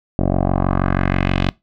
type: tone with low-pass filter sweep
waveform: 10% pulse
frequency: 46.25 Hz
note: F#1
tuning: in tune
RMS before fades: -17 dBFS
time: 0.19-1.49 s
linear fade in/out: 0 ms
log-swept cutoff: 520 to 3500 Hz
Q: 2
effects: noise-tail reverb RT60 0.2 s tail -22 dB re dry